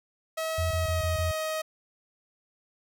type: tone with pitch glide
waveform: sawtooth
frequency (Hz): 642 to 629.5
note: E5 to D#5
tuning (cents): -46 to +20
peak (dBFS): -25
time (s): 0.37-1.62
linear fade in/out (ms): 10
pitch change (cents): -34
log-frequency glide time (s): 0.68-1.09
type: tone bursts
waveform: sine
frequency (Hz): 85.5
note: F2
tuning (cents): -36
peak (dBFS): -26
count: 5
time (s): 0.58-1.314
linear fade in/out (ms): 5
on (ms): 130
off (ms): 21
effects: none